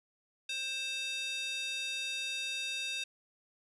square tone with high-pass filter, 528 Hz, C5, 16 cents sharp, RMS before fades -37 dBFS, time 0.49-3.04 s, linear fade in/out 5 ms, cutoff 3100 Hz, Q 9, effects resampled to 24000 Hz

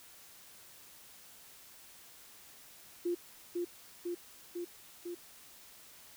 sine tone with echo, 349.2 Hz, F4, in tune, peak -30 dBFS, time 3.05-3.15 s, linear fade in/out 10 ms, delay 500 ms, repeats 4, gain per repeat -2 dB, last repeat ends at 5.15 s, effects white hiss -56 dBFS RMS until 6.16 s

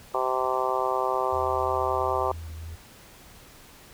harmonic tone, 129.3 Hz, C3, 20 cents flat, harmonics 3 / 4 / 5 / 6 / 7 / 8 / 9, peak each -31 / -31 / -31 / -31 / -31 / -31 / -31 dBFS, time 0.14-2.32 s, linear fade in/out 5 ms
sine tone with vibrato, 81 Hz, E2, 30 cents flat, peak -35 dBFS, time 1.32-2.76 s, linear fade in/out 10 ms, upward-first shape sine, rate 3.1 Hz, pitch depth 26 cents each way
effects pink hiss -50 dBFS RMS until 3.93 s

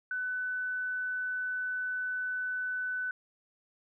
sine tone, 1500 Hz, F#6, 23 cents sharp, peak -31 dBFS, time 0.11-3.11 s, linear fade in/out 2 ms, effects none

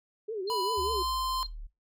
sine tone with vibrato, 410 Hz, G#4, 22 cents flat, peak -31 dBFS, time 0.28-1.03 s, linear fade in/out 10 ms, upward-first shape triangle, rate 5.1 Hz, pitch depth 220 cents each way
sine tone with tremolo, 4189 Hz, C8, 1 cent sharp, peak -34 dBFS, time 0.47-1.47 s, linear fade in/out 10 ms, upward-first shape triangle, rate 2.3 Hz, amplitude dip 40%
square tone with pitch glide, 987.8 to 1037.5 Hz, B5 to C6, 0 to -15 cents, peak -31 dBFS, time 0.5-1.43 s, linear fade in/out 0 ms, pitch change +85 cents, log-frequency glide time 0.63-1.07 s
sine exponential sweep, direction down, 76.1 to 34.65 Hz, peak -38 dBFS, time 0.77-1.67 s, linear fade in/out 10 ms
effects noise-tail reverb RT60 0.2 s tail -17 dB re dry

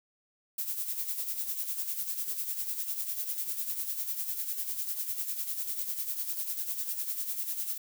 violet noise with tremolo, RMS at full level -32 dBFS, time 0.58-7.78 s, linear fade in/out 5 ms, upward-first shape sine, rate 10 Hz, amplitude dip 60%, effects none

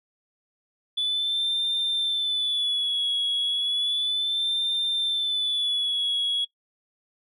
sine tone with vibrato, 3462 Hz, A7, 29 cents flat, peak -21 dBFS, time 0.97-6.45 s, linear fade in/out 10 ms, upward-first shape sine, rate 0.33 Hz, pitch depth 64 cents each way, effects noise-tail reverb RT60 0.1 s tail -19 dB re dry + tanh soft clip ceiling -20 dBFS

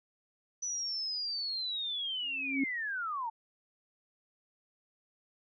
sine linear sweep, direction down, 5990 to 872 Hz, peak -33 dBFS, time 0.62-3.3 s, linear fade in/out 10 ms
sine tone with exponential growth, 272 Hz, C#4, 33 cents flat, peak -25 dBFS, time 2.22-2.64 s, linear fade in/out 5 ms, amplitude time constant 90 ms
effects none

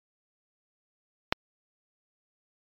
click, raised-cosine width 0.3 ms, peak -5 dBFS, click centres 1.325 s, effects MP3 96 kbps

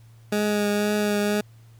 20% pulse tone with vibrato, 207.7 Hz, G#3, in tune, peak -16 dBFS, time 0.32-1.41 s, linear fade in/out 5 ms, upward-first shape triangle, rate 2 Hz, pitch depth 19 cents each way, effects added 114 Hz sine -47 dBFS peak until 1.79 s + pink hiss -61 dBFS RMS until 1.79 s

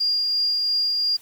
sine tone with tremolo, 4814 Hz, D8, 42 cents sharp, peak -18 dBFS, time 0-1.17 s, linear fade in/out 10 ms, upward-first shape triangle, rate 2.9 Hz, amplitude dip 25%, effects white hiss -51 dBFS RMS until 1.21 s

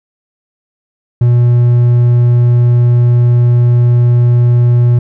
triangle tone, 120.8 Hz, B2, 38 cents flat, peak -3 dBFS, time 1.21-4.99 s, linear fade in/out 5 ms, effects none

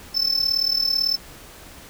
triangle tone with amplitude modulation, 5280 Hz, E8, 2 cents sharp, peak -14 dBFS, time 0.14-1.17 s, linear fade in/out 20 ms, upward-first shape sine, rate 38 Hz, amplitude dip 80%, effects pink hiss -43 dBFS RMS until 1.89 s

